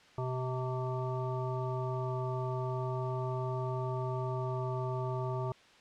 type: harmonic tone with a mistuned harmonic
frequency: 128.6 Hz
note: C3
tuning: 30 cents flat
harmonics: 1 / 3 / 5 / 7 / 9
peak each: -34 / -39 / -41 / -42 / -44 dBFS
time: 0.18-5.52 s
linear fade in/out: 2 ms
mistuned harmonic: 1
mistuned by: -30 cents
effects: white hiss -59 dBFS RMS until 5.8 s + low-pass 4000 Hz 12 dB/octave

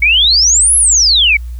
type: exponential two-way sweep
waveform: sine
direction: up then down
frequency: 2192 to 11175 to 2192 Hz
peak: -6 dBFS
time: 0.02-1.37 s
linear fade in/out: 5 ms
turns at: 0.76 s
effects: added 60 Hz sine -21 dBFS peak until 1.59 s + white hiss -49 dBFS RMS until 1.59 s

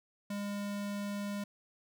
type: tone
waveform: square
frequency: 203.1 Hz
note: G#3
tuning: 38 cents flat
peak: -36 dBFS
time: 0.3-1.44 s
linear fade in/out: 5 ms
effects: none

